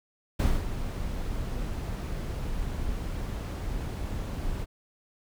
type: noise with ADSR envelope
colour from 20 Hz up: brown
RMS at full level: -22 dBFS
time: 0.39-4.66 s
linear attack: 9 ms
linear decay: 230 ms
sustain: -10 dB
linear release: 34 ms
effects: none